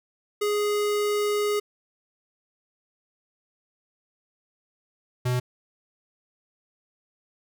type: tone pair in turn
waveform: square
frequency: 415.3 / 124.9 Hz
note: G#4 / B2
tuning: 0 / +20 cents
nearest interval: octave + major sixth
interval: 2080 cents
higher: first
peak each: -23 dBFS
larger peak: neither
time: 0.41-1.6 / 5.25-5.4 s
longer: first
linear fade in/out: 10 ms
effects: none